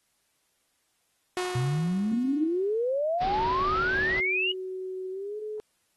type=tone with exponential decay; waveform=sawtooth; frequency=363 Hz; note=F#4; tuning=33 cents flat; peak=-23 dBFS; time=1.37-2.89 s; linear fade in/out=0 ms; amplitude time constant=330 ms
type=exponential sweep; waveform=sine; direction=up; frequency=121.8 to 2935 Hz; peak=-24 dBFS; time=1.55-4.52 s; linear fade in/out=5 ms
type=low-pass noise; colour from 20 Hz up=pink; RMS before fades=-36 dBFS; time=3.2-4.21 s; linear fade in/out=20 ms; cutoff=4800 Hz; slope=48 dB/octave
type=tone with pitch glide; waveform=sine; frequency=373.9 to 427 Hz; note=F#4 to G#4; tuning=+18 to +48 cents; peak=-32 dBFS; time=3.27-5.6 s; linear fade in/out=0 ms; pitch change=+230 cents; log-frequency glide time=5.11-5.38 s
effects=white hiss -72 dBFS RMS until 5.96 s + AAC 32 kbps